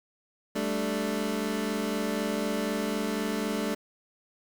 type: chord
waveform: 25% pulse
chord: G suspended second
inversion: none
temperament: equal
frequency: 196 / 220 / 293.7 Hz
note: G3 / A3 / D4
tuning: 0 / 0 / 0 cents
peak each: -30 / -27 / -29 dBFS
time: 0.55-3.75 s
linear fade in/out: 10 ms
effects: 8-bit